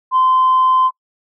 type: tone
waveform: sine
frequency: 1033 Hz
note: C6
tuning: 22 cents flat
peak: -9 dBFS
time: 0.11-0.91 s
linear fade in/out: 50 ms
effects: noise-tail reverb RT60 0.1 s tail -23 dB re dry + tanh soft clip ceiling -6 dBFS